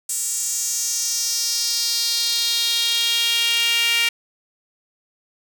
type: tone with high-pass filter sweep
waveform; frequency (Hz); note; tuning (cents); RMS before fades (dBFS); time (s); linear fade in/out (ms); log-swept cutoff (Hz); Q
sawtooth; 466.1; A#4; 0; -21; 0.09-4.09; 5; 7900 to 2500; 3.5
effects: none